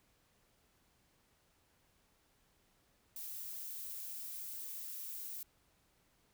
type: noise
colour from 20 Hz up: violet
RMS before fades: -45 dBFS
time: 3.16-5.43 s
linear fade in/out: 2 ms
effects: pink hiss -73 dBFS RMS until 6.33 s